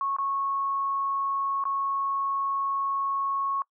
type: tone with dropouts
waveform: sine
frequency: 1100 Hz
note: C#6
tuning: 14 cents flat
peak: -25 dBFS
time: 0.01-3.62 s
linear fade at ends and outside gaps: 1 ms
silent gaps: 0.165-0.185 / 1.639-1.653 s
effects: noise-tail reverb RT60 0.1 s tail -24 dB re dry